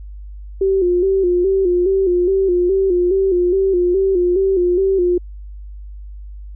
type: tone with vibrato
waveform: sine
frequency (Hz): 370.2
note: F#4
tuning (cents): +1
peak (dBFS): -12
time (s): 0.61-5.18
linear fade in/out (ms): 5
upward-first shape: square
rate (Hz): 2.4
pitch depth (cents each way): 73
effects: added 50 Hz sine -30 dBFS peak until 6.55 s